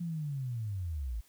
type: linear sweep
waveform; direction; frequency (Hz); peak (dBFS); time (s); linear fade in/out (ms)
sine; down; 174.8 to 50.8; -33; 0-1.21; 10
effects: white hiss -65 dBFS RMS until 1.28 s